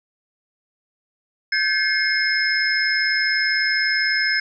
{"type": "tone cluster", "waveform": "sine", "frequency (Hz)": [1552, 1712, 2144, 5170], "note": ["G6", "A6", "C7", "E8"], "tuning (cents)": [-18, -48, 42, -34], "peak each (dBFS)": -23, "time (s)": [1.52, 4.4], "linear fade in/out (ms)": 5, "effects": []}